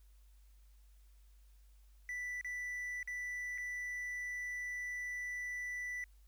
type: tone with dropouts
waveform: triangle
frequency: 1975.5 Hz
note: B6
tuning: in tune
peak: -37 dBFS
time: 2.09-6.04 s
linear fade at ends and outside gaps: 1 ms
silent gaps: 2.412-2.446 / 3.029-3.075 / 3.578-3.582 s
effects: added 50 Hz sine -59 dBFS peak until 6.27 s + white hiss -75 dBFS RMS until 6.27 s